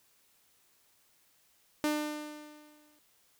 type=tone with exponential decay; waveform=sawtooth; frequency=300.1 Hz; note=D4; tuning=38 cents sharp; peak=-23 dBFS; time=1.84-2.99 s; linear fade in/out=0 ms; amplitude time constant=250 ms; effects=white hiss -68 dBFS RMS until 3.39 s